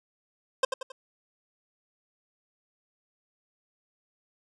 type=tone with echo; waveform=25% pulse; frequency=523.3 Hz; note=C5; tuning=in tune; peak=-16 dBFS; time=0.63-0.65 s; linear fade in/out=5 ms; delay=90 ms; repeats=3; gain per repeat=-7 dB; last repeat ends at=0.92 s; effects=resampled to 22050 Hz